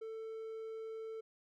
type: tone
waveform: triangle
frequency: 444.5 Hz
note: A4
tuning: 18 cents sharp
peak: -40 dBFS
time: 0.01-1.21 s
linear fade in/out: 10 ms
effects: none